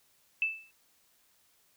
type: tone with exponential decay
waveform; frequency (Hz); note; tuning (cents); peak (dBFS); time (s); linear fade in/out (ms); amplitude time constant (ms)
sine; 2637; E7; 0; -23; 0.42-0.71; 1; 63
effects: white hiss -68 dBFS RMS until 1.76 s